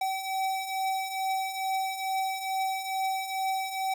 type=beating tone pair; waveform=square; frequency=764 / 766.3 Hz; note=G5 / G5; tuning=-45 / -40 cents; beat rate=2.3 Hz; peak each=-36 / -30 dBFS; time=0.01-3.94 s; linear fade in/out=5 ms; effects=none